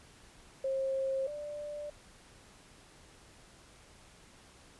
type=tone pair in turn; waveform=sine; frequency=535 / 590.5 Hz; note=C5 / D5; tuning=+38 / +9 cents; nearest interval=major second; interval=171 cents; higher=second; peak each=-30 / -38 dBFS; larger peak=first; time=0.64-1.27 / 1.27-1.9 s; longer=neither; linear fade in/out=5 ms; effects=pink hiss -58 dBFS RMS until 4.79 s + resampled to 24000 Hz